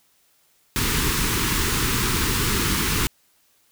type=band-stop noise; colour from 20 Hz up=pink; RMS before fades=-22 dBFS; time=0.76-3.07 s; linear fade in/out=0 ms; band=440 to 940 Hz; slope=48 dB/octave; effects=white hiss -62 dBFS RMS until 3.71 s